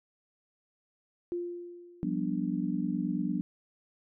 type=tone with exponential decay; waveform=sine; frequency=349.2 Hz; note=F4; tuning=in tune; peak=-29 dBFS; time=1.32-2.47 s; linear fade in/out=0 ms; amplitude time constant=250 ms
type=chord; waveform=sine; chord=G dominant seventh; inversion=third; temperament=just; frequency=176.4 / 196 / 245 / 294 Hz; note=F3 / G3 / B3 / D4; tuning=+18 / 0 / -14 / +2 cents; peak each=-34 dBFS; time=2.03-3.41 s; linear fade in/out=0 ms
effects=none